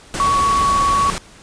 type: tone in noise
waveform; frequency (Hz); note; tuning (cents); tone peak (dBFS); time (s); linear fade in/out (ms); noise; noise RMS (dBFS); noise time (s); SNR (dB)
sine; 1121; C#6; +19; -13; 0.2-1.1; 0; pink; -24; 0.14-1.18; +8
effects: pink hiss -44 dBFS RMS until 1.42 s + resampled to 22050 Hz